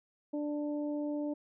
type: harmonic tone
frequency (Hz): 294.9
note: D4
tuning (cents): +7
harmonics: 1 / 2 / 3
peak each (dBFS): -33 / -39 / -51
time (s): 0.33-1.34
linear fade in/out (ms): 10
effects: none